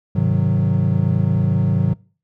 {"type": "chord", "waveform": "triangle", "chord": "Ab dominant seventh", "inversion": "none", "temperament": "equal with one note detuned", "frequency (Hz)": [102.4, 130.81, 155.56, 185], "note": ["Ab2", "C3", "Eb3", "Gb3"], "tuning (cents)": [-24, 0, 0, 0], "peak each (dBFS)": -18, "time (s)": [0.15, 1.94], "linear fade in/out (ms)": 10, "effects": ["noise-tail reverb RT60 0.4 s tail -24 dB re dry"]}